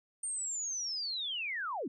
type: linear sweep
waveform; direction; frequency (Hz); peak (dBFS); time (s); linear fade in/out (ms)
sine; down; 8870 to 207.7; -34; 0.23-1.88; 5
effects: none